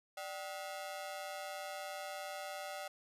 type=ring-modulated tone; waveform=sawtooth; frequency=680 Hz; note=F5; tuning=46 cents flat; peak=-35 dBFS; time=0.17-2.88 s; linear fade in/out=5 ms; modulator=88.5 Hz; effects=resampled to 32000 Hz